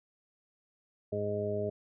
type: harmonic tone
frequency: 103.4 Hz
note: G#2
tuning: 7 cents flat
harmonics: 1 / 2 / 3 / 4 / 5 / 6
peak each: -38 / -40 / -46 / -34 / -46 / -35 dBFS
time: 1.12-1.7 s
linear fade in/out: 10 ms
effects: none